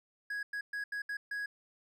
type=tone bursts at uneven times; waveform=triangle; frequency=1661.2 Hz; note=G#6; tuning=in tune; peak=-33 dBFS; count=6; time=0.3-0.43 / 0.53-0.61 / 0.73-0.84 / 0.92-1.02 / 1.09-1.17 / 1.31-1.46 s; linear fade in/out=5 ms; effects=none